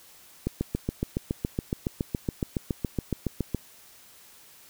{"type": "click train", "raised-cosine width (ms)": 3, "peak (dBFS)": -13, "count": 23, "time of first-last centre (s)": [0.47, 3.547], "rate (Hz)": 7.15, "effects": ["white hiss -53 dBFS RMS until 4.69 s"]}